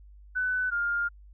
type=tone pair in turn; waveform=sine; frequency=1500 / 1407.9 Hz; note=F#6 / F6; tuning=+23 / +14 cents; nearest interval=minor second; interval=109 cents; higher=first; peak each=-25 dBFS; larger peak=neither; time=0.35-0.71 / 0.71-1.09 s; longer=second; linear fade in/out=20 ms; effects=added 50 Hz sine -48 dBFS peak until 1.33 s